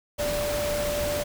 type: tone in noise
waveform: sine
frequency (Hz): 587.3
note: D5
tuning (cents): 0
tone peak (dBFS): -26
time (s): 0.18-1.24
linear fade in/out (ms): 20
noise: pink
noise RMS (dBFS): -31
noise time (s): 0.18-1.24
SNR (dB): +2
effects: none